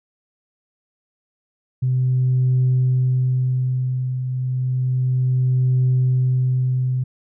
sine tone with tremolo, 127.9 Hz, C3, 39 cents flat, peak -12 dBFS, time 1.82-7.04 s, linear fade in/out 10 ms, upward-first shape triangle, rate 0.31 Hz, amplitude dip 65%, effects tanh soft clip ceiling -11 dBFS

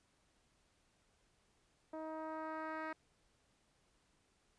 10% pulse tone with low-pass filter sweep, 315.5 Hz, D#4, 24 cents sharp, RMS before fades -44 dBFS, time 1.93-2.93 s, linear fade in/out 5 ms, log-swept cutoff 690 to 2000 Hz, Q 1.2, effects pink hiss -75 dBFS RMS until 4.58 s + resampled to 22050 Hz

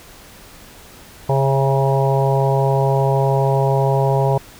harmonic tone with a mistuned harmonic, 136.4 Hz, C#3, 28 cents flat, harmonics 1 / 3 / 4 / 5 / 6 / 7, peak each -16 / -21 / -22 / -23 / -24 / -24 dBFS, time 1.29-4.38 s, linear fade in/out 5 ms, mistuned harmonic 5, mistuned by -32 cents, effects pink hiss -42 dBFS RMS until 4.59 s

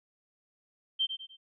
sine tone with echo, 3136 Hz, G7, in tune, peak -25 dBFS, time 0.99-1.07 s, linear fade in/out 20 ms, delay 100 ms, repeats 3, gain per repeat -8 dB, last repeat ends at 1.37 s, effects none

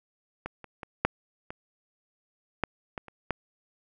clicks, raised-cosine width 0.5 ms, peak -19 / -28 / -23 / -6 / -22 / -10 / -19 / -30 / -12 dBFS, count 9, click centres 0.46 / 0.643 / 0.832 / 1.05 / 1.505 / 2.637 / 2.978 / 3.083 / 3.307 s, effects none

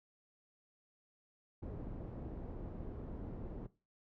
pink low-pass noise, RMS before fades -45 dBFS, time 1.62-3.67 s, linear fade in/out 10 ms, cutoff 460 Hz, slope 12 dB/octave, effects noise-tail reverb RT60 0.3 s tail -18 dB re dry

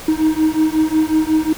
triangle beating tone pair, 311.1 / 316.6 Hz, D#4 / D#4, 0 / +30 cents, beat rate 5.5 Hz, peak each -14 dBFS, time 0.08-1.53 s, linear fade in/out 5 ms, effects pink hiss -33 dBFS RMS until 1.57 s

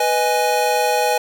square chord, G# minor, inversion first, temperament equal, 493.9 / 622.3 / 830.6 Hz, B4 / D#5 / G#5, 0 / 0 / 0 cents, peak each -21 / -23 / -19 dBFS, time 0-1.18 s, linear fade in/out 5 ms, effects none

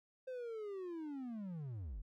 triangle linear sweep, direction down, 523.3 to 36.71 Hz, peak -40 dBFS, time 0.27-2.02 s, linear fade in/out 10 ms, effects none

